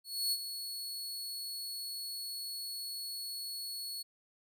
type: tone with ADSR envelope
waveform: sawtooth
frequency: 4378 Hz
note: C#8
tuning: 22 cents flat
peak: -26 dBFS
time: 0.04-4.03 s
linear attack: 280 ms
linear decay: 49 ms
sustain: -10 dB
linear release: 15 ms
effects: none